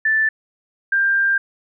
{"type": "tone pair in turn", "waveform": "sine", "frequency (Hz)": [1760, 1590.3], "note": ["A6", "G6"], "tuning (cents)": [0, 24], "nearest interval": "major second", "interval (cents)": 176, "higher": "first", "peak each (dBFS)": -14, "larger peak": "neither", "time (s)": [[0.05, 0.29], [0.92, 1.38]], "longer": "second", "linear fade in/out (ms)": 5, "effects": []}